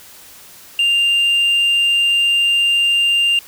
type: tone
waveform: sine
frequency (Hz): 2794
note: F7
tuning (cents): 0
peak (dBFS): -9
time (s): 0.79-3.39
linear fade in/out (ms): 2
effects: tanh soft clip ceiling -11 dBFS + white hiss -41 dBFS RMS until 3.47 s